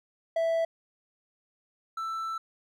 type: tone pair in turn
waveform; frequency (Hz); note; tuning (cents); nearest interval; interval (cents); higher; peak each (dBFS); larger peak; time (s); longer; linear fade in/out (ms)
triangle; 659.3 / 1327.4; E5 / E6; 0 / +12; octave; 1212; second; -22 / -29; first; 0.36-0.65 / 1.97-2.38; second; 5
effects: none